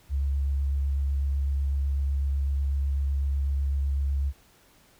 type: tone with vibrato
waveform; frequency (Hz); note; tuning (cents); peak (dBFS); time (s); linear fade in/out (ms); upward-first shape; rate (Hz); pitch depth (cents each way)
sine; 69.3; C#2; 0; -23; 0.09-4.33; 50; square; 8; 12
effects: pink hiss -59 dBFS RMS until 4.99 s